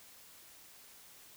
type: silence
effects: white hiss -57 dBFS RMS until 1.36 s